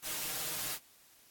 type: noise with comb filter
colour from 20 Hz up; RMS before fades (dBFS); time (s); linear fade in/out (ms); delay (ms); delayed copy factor
white; -37; 0.02-0.79; 50; 6.5; +0.95
effects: white hiss -62 dBFS RMS until 1.3 s + AAC 64 kbps